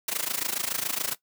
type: noise with amplitude modulation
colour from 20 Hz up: white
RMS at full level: -26 dBFS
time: 0.08-1.15 s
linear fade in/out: 5 ms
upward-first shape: sine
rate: 27.1 Hz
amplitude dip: 90%
effects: noise-tail reverb RT60 0.1 s tail -17 dB re dry + high-pass 150 Hz 12 dB/octave